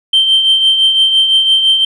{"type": "tone with tremolo", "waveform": "sine", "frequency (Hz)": 3128, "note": "G7", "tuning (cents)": -4, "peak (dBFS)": -3, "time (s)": [0.13, 1.85], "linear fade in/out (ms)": 5, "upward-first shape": "triangle", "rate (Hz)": 5.9, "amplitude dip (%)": 60, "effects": ["tanh soft clip ceiling -3 dBFS"]}